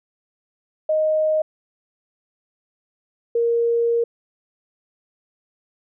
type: tone pair in turn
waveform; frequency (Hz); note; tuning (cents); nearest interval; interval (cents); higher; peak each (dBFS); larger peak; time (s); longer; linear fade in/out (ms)
sine; 622.3 / 467.5; D#5 / A#4; 0 / +5; perfect fourth; 495; first; -16; neither; 0.89-1.42 / 3.35-4.04; second; 5
effects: none